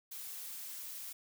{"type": "noise", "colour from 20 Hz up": "blue", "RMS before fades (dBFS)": -45, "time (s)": [0.11, 1.13], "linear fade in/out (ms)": 10, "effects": []}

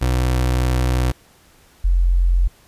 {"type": "tone pair in turn", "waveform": ["30% pulse", "sine"], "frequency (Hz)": [62.6, 44.07], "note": ["B1", "F1"], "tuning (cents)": [24, 16], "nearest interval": "tritone", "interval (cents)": 608, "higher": "first", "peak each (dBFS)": [-13, -12], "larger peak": "second", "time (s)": [[0.01, 1.12], [1.84, 2.48]], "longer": "first", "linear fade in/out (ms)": 10, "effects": ["pink hiss -52 dBFS RMS until 2.67 s", "resampled to 32000 Hz"]}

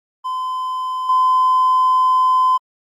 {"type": "tone with level steps", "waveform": "triangle", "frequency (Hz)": 1024, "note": "C6", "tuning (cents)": -38, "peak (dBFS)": [-18, -8], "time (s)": [0.24, 2.58], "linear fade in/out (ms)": 20, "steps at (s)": 1.09, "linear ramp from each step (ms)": 5, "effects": ["tanh soft clip ceiling -8 dBFS", "Opus 48 kbps"]}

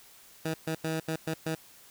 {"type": "tone bursts at uneven times", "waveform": "15% pulse", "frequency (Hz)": 160, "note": "D#3", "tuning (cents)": 49, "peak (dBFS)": -23, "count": 6, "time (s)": [[0.45, 0.54], [0.67, 0.75], [0.84, 1], [1.08, 1.16], [1.27, 1.34], [1.46, 1.55]], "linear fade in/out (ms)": 5, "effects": ["white hiss -55 dBFS RMS until 1.9 s"]}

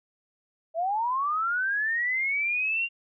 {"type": "linear sweep", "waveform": "sine", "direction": "up", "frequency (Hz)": [634, 2794], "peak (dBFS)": -24, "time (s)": [0.74, 2.89], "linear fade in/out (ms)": 50, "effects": []}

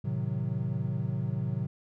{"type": "chord", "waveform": "triangle", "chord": "A diminished seventh", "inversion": "none", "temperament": "equal", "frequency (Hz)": [110, 130.81, 155.56, 185], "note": ["A2", "C3", "Eb3", "Gb3"], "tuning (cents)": [0, 0, 0, 0], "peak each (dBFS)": [-32, -30, -34, -34], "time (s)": [0.04, 1.67], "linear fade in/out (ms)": 10, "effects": []}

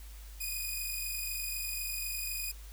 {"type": "tone pair together", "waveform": "5% pulse", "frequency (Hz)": [2465, 2489], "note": ["D#7", "D#7"], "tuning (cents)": [-17, 0], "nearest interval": "unison", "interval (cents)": 17, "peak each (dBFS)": -28, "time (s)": [0.4, 2.52], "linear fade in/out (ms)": 10, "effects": ["added 51 Hz sine -45 dBFS peak until 2.72 s", "white hiss -56 dBFS RMS until 2.72 s"]}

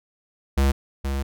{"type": "tone pair in turn", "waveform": "square", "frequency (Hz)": [68.4, 68.4], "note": ["C#2", "C#2"], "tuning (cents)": [-23, -23], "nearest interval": "unison", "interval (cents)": 0, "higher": "neither", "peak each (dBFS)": [-17, -24], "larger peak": "first", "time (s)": [[0.57, 0.72], [1.04, 1.23]], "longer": "second", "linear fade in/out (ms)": 10, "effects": []}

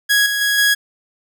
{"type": "tone with level steps", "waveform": "sawtooth", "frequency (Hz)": 1661.2, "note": "G#6", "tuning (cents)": 0, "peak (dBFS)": [-8, -14, -11, -8], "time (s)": [0.09, 0.75], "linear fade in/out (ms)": 20, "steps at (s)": [0.26, 0.41, 0.58], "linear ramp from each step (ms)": 2, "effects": []}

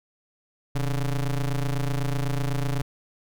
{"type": "ring-modulated tone", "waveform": "square", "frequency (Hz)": 72, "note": "D2", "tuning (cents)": -34, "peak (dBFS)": -21, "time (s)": [0.75, 2.82], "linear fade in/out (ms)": 5, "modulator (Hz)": 58, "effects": []}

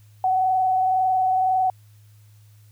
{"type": "tone with frequency modulation", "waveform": "sine", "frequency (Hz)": 750, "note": "F#5", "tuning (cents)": 23, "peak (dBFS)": -17, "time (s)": [0.24, 1.7], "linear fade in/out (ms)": 2, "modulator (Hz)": 21.9, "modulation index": 0.49, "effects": ["added 105 Hz sine -48 dBFS peak until 2.71 s", "white hiss -62 dBFS RMS until 2.71 s"]}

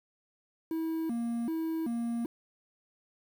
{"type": "tone with vibrato", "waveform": "triangle", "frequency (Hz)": 275.2, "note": "C#4", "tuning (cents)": -12, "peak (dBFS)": -28, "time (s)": [0.71, 2.26], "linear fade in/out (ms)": 2, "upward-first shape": "square", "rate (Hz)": 1.3, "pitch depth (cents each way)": 280, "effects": ["9-bit"]}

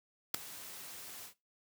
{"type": "noise with ADSR envelope", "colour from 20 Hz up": "white", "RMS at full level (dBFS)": -27, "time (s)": [0.34, 1.34], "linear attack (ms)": 5, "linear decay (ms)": 4, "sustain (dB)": -21, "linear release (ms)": 99, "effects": ["noise-tail reverb RT60 0.2 s tail -17 dB re dry", "high-pass 80 Hz 12 dB/octave"]}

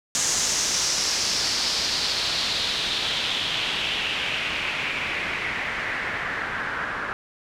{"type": "noise with low-pass filter sweep", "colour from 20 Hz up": "white", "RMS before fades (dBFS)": -26, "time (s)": [0.15, 7.13], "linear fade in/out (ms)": 0, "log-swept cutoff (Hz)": [6800, 1500], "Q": 3.2, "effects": []}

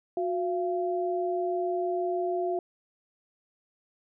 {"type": "tone pair together", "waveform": "sine", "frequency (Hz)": [362.9, 685], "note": ["F#4", "F5"], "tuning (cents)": [-34, -34], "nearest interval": "major seventh", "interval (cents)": 1100, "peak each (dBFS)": [-28, -30], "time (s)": [0.17, 2.59], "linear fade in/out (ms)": 2, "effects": []}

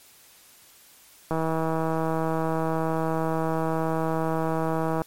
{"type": "click train", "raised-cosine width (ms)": 1, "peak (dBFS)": -13, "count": 598, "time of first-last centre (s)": [1.31, 5.018], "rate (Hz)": 161, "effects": ["white hiss -53 dBFS RMS until 5.06 s", "MP3 64 kbps"]}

